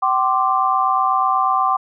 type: chord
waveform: sine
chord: G suspended fourth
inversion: none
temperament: equal with one note detuned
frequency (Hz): 766.1 / 1046.5 / 1174.7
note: G5 / C6 / D6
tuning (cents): -40 / 0 / 0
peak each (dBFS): -19 / -19 / -18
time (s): 0.02-1.77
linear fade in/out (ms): 10
effects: none